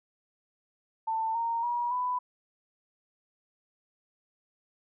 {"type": "tone with pitch steps", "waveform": "sine", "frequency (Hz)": [892, 925.1, 959.3, 994.9], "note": ["A5", "A#5", "A#5", "B5"], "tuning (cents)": [23, -13, 49, 12], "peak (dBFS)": -27, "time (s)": [1.07, 2.19], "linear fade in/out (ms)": 10, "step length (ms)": 280, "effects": []}